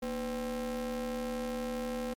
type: ring-modulated tone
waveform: square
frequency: 135.4 Hz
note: C#3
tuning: 40 cents flat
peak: -31 dBFS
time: 0.02-2.14 s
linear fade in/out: 10 ms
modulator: 370 Hz
effects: MP3 96 kbps